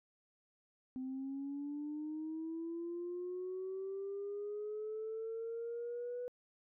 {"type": "linear sweep", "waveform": "sine", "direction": "up", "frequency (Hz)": [256.5, 493.9], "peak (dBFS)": -38, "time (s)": [0.96, 6.28], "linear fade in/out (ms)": 0, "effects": ["tanh soft clip ceiling -35 dBFS"]}